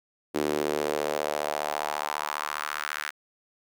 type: tone with high-pass filter sweep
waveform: sawtooth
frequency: 74.7 Hz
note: D2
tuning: 30 cents sharp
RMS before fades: -30 dBFS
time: 0.34-3.11 s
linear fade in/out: 20 ms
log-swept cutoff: 330 to 1600 Hz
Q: 2.5
effects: none